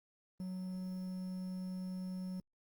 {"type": "tone with quantisation", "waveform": "triangle", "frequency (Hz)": 185, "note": "F#3", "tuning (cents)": 0, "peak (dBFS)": -37, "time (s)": [0.4, 2.4], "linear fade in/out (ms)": 0, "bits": 10, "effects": ["Opus 32 kbps"]}